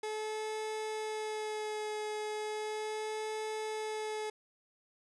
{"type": "tone with vibrato", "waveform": "30% pulse", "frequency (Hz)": 429.4, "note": "A4", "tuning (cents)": -42, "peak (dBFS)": -33, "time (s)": [0.03, 4.3], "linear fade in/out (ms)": 5, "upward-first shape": "sine", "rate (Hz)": 0.36, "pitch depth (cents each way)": 17, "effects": ["resampled to 24000 Hz"]}